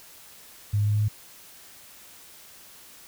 sine tone with pitch steps, 103.3 / 104.02 / 104.74 / 105.47 / 106.2 Hz, G#2 / G#2 / G#2 / G#2 / G#2, -9 / +3 / +15 / +27 / +39 cents, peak -20 dBFS, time 0.73-1.085 s, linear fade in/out 10 ms, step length 71 ms, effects white hiss -49 dBFS RMS until 3.07 s

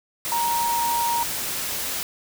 sine tone in noise, 939 Hz, A#5, 12 cents sharp, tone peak -21 dBFS, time 0.32-1.23 s, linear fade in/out 0 ms, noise white, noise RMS -28 dBFS, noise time 0.25-2.03 s, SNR +4 dB, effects none

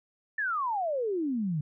sine exponential sweep, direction down, 1800 to 143.6 Hz, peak -27 dBFS, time 0.38-1.61 s, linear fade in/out 5 ms, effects none

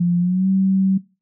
sine tone with pitch glide, 174.61 to 191.52 Hz, F3 to G3, 0 to -40 cents, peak -14 dBFS, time 0-0.98 s, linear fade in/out 10 ms, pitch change +160 cents, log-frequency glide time 0.19-0.48 s, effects noise-tail reverb RT60 0.3 s tail -20 dB re dry

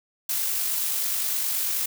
blue noise with amplitude modulation, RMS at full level -25 dBFS, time 0.29-1.86 s, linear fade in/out 5 ms, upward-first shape sine, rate 49.5 Hz, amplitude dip 25%, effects none

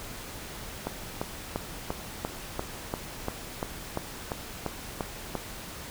click train, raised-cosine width 1 ms, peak -15 dBFS, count 14, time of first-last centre 0.87-5.353 s, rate 2.9 Hz, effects pink hiss -41 dBFS RMS until 5.9 s

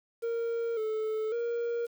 triangle tone with pitch steps, 463.9 / 435.5 / 470.7 Hz, A#4 / A4 / A#4, -8 / -18 / +17 cents, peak -27 dBFS, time 0.22-1.87 s, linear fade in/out 20 ms, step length 550 ms, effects 9-bit

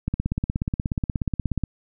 click train, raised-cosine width 5 ms, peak -11 dBFS, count 27, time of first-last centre 0.08-1.637 s, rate 16.7 Hz, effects none

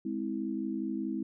sine chord, Ab augmented, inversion none, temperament just, 207.7 / 259.6 / 324.5 Hz, Ab3 / C4 / E4, 0 / -13 / -27 cents, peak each -36 / -36 / -35 dBFS, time 0.05-1.23 s, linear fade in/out 5 ms, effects none

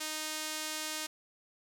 sawtooth tone with band-pass filter, 310 Hz, D#4, 6 cents flat, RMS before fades -38 dBFS, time 0-1.07 s, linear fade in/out 10 ms, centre 7100 Hz, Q 0.6, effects none

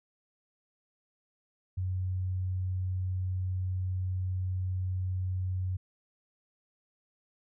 sine tone, 92.5 Hz, F#2, in tune, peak -29 dBFS, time 1.77-5.77 s, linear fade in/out 10 ms, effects none

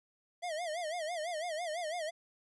square tone with vibrato, 659.3 Hz, E5, in tune, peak -36 dBFS, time 0.42-2.11 s, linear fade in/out 20 ms, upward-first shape sine, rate 6 Hz, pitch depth 150 cents each way, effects resampled to 24000 Hz + 13-bit

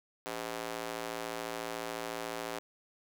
square tone with high-pass filter, 57 Hz, A#1, 38 cents flat, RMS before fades -39 dBFS, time 0.26-2.59 s, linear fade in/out 0 ms, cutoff 470 Hz, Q 0.98, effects none

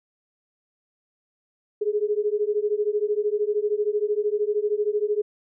sine beating tone pair, 411.9 / 424.9 Hz, G#4 / G#4, -14 / +40 cents, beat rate 13 Hz, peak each -24 / -24 dBFS, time 1.81-5.22 s, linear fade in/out 10 ms, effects none

